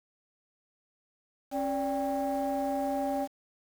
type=tone cluster; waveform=sine; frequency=273.6 / 578 / 794 Hz; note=C#4 / D5 / G5; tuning=-23 / -28 / +22 cents; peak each=-31 dBFS; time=1.51-3.28 s; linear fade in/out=50 ms; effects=tanh soft clip ceiling -23 dBFS + 8-bit